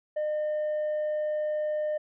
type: tone with tanh clipping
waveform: sine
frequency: 607 Hz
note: D#5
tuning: 43 cents flat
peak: -27 dBFS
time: 0.16-1.98 s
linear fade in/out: 10 ms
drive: 2 dB
effects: none